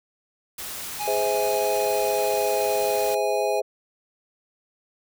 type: noise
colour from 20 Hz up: white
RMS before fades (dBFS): -34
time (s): 0.58-3.15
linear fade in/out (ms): 5
type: tone with pitch glide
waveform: square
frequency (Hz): 830.6 to 825.3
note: G#5 to G#5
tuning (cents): 0 to -11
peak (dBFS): -28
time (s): 0.99-3.61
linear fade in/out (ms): 20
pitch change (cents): -11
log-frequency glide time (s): 1.71-3.28
type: chord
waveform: sine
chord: Ab augmented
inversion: none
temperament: just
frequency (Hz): 415.3 / 519.1 / 648.9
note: Ab4 / C5 / E5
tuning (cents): 0 / -14 / -27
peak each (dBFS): -26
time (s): 1.07-3.62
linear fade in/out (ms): 10
effects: none